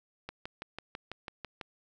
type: click train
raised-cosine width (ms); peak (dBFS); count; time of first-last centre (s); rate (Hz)
0.3; -23; 9; 0.29-1.612; 6.05
effects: none